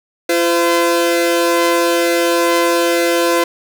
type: tone pair together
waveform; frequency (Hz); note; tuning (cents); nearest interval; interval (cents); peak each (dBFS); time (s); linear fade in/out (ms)
sawtooth; 341.7 / 512; F4 / C5; -38 / -38; perfect fifth; 700; -11; 0.29-3.44; 5
effects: none